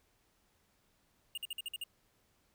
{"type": "tone bursts", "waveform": "square", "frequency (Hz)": 2835, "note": "F7", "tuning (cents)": 25, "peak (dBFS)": -38, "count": 7, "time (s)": [1.35, 1.838], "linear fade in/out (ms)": 2, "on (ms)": 26, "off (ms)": 51, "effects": ["pink hiss -73 dBFS RMS until 2.54 s"]}